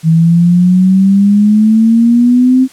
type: exponential sweep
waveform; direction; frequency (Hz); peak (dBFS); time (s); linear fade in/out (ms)
sine; up; 160 to 262.4; -4; 0.03-2.68; 50
effects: white hiss -40 dBFS RMS until 2.72 s + low-pass 10000 Hz 12 dB/octave